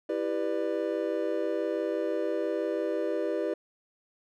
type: chord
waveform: triangle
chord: E minor seventh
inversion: none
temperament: just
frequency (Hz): 329.6 / 395.6 / 494.4 / 593.3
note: E4 / G4 / B4 / D5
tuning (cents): 0 / +16 / +2 / +18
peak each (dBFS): -31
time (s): 0.09-3.54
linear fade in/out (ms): 5
effects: none